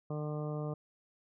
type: harmonic tone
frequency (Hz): 150.5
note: D3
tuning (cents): +43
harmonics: 1 / 2 / 3 / 4 / 5 / 6 / 7 / 8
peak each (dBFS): -36 / -44 / -42 / -44 / -50 / -59 / -52 / -52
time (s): 0.1-0.74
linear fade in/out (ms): 5
effects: none